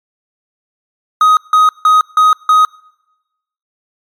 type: tone bursts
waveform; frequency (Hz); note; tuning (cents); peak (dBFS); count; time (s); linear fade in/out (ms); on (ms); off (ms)
triangle; 1255; D#6; +15; -3; 5; 1.21-2.65; 2; 160; 160
effects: noise-tail reverb RT60 1.0 s tail -25 dB re dry + MP3 96 kbps